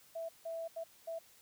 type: tone bursts at uneven times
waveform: sine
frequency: 659.3 Hz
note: E5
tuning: in tune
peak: -38 dBFS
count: 4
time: 0.15-0.29 / 0.45-0.68 / 0.76-0.84 / 1.07-1.19 s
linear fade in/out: 10 ms
effects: white hiss -63 dBFS RMS until 1.41 s